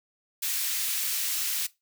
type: high-pass noise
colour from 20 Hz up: white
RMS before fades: -29 dBFS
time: 0.42-1.67 s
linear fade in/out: 10 ms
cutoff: 2100 Hz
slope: 12 dB/octave
effects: noise-tail reverb RT60 0.2 s tail -19 dB re dry